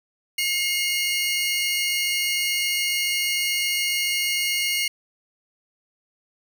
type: tone cluster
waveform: sawtooth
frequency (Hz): 2150 / 2851 / 4513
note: C7 / F7 / C#8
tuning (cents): +47 / +35 / +30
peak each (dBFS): -21 / -22 / -30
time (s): 0.38-4.88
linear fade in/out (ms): 5
effects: none